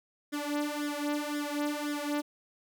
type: tone with flanger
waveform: sawtooth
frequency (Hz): 293.7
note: D4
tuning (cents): 0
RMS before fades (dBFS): -33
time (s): 0.32-2.22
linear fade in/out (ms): 20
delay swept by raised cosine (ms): 0.56 to 3.36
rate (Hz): 1.9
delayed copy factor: +0.8
effects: none